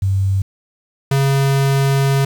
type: tone pair in turn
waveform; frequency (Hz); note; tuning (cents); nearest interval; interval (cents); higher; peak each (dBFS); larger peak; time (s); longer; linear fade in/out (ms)
sine / square; 96.8 / 137.27; G2 / C#3; -21 / -17; tritone; 604; second; -13; neither; 0.02-0.42 / 1.11-2.25; second; 5
effects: 7-bit